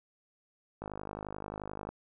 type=click train; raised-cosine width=1 ms; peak=-25 dBFS; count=56; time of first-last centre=0.82-1.89 s; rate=51.4 Hz; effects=none